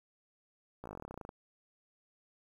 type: slowing click train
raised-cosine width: 1 ms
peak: -30 dBFS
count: 18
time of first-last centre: 0.84-1.291 s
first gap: 16 ms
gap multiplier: 1.06
effects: 10-bit